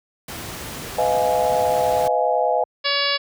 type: noise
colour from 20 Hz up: pink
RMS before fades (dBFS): -32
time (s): 0.28-2.08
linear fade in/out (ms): 5
type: chord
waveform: sine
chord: F half-diminished seventh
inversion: second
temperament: just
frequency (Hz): 502.9 / 628.6 / 698.5 / 838.1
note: Cb5 / Eb5 / F5 / Ab5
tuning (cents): +31 / +18 / 0 / +16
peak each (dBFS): -22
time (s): 0.98-2.64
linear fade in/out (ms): 5
type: harmonic tone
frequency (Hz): 566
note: C#5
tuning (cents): +36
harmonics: 1 / 2 / 3 / 4 / 5 / 6 / 7 / 8 / 9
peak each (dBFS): -27 / -27 / -27 / -27 / -27 / -27 / -27 / -27 / -27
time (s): 2.84-3.18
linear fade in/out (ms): 20
effects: high-pass 60 Hz 12 dB/octave